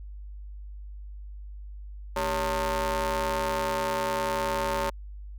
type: ring-modulated tone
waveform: sawtooth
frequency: 170.4 Hz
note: F3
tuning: 42 cents flat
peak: -19 dBFS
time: 2.16-4.9 s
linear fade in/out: 5 ms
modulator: 732 Hz
effects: added 50 Hz sine -38 dBFS peak until 5.38 s